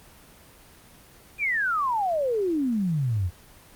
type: exponential sweep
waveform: sine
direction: down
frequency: 2499 to 82.41 Hz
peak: -22 dBFS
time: 1.38-3.31 s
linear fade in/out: 50 ms
effects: pink hiss -51 dBFS RMS until 3.75 s + Opus 24 kbps